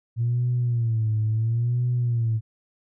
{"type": "tone with vibrato", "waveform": "sine", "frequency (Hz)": 115.5, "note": "A#2", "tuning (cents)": -16, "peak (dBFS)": -19, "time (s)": [0.16, 2.41], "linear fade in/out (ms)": 50, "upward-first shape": "sine", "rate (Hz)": 0.73, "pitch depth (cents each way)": 110, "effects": ["tanh soft clip ceiling -16 dBFS"]}